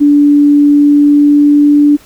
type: tone with pitch glide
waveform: sine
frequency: 290.1 to 292.1 Hz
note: D4 to D4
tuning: -21 to -9 cents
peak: -3 dBFS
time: 0-1.97 s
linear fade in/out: 20 ms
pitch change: +12 cents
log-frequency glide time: 0.72-1.86 s
effects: pink hiss -41 dBFS RMS until 2.05 s